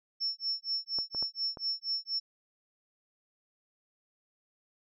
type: tone with tremolo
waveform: sine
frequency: 5400 Hz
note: E8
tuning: 41 cents sharp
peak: -28 dBFS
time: 0.2-2.2 s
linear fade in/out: 20 ms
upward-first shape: sine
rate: 4.2 Hz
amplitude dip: 100%
type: clicks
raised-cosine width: 1 ms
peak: -29 dBFS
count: 4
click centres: 0.987 / 1.148 / 1.226 / 1.572 s
effects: none